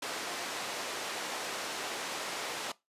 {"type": "band-pass noise", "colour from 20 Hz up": "pink", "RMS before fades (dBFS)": -38, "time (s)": [0.02, 2.72], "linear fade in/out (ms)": 5, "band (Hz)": [450, 7700], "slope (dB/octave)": 12, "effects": ["noise-tail reverb RT60 0.2 s tail -20 dB re dry", "resampled to 32000 Hz"]}